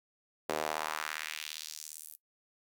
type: tone with high-pass filter sweep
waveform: sawtooth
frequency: 77.4 Hz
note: D#2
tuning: 9 cents flat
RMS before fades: -39 dBFS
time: 0.49-2.16 s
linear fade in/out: 5 ms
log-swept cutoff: 450 to 12000 Hz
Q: 1.6
effects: noise-tail reverb RT60 0.1 s tail -19 dB re dry